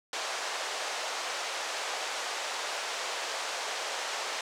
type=band-pass noise; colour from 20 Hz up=pink; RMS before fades=-35 dBFS; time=0.13-4.41 s; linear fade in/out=2 ms; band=530 to 7400 Hz; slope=24 dB/octave; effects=none